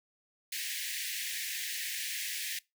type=high-pass noise; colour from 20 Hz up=pink; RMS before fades=-37 dBFS; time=0.52-2.59 s; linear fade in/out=5 ms; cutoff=1700 Hz; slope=96 dB/octave; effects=noise-tail reverb RT60 0.2 s tail -22 dB re dry